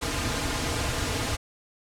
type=noise with comb filter; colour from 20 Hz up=pink; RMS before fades=-28 dBFS; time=0.01-1.37 s; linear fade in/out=20 ms; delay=5.3 ms; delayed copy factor=-0.6; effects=low-pass 9000 Hz 12 dB/octave